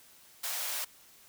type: high-pass noise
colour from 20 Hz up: white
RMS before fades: -35 dBFS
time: 0.43-0.85 s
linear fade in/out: 10 ms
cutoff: 520 Hz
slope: 48 dB/octave
effects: white hiss -58 dBFS RMS until 1.28 s